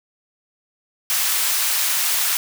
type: high-pass noise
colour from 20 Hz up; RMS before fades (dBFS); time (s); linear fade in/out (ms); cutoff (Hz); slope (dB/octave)
white; -20; 1.1-2.37; 0; 1000; 12
effects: none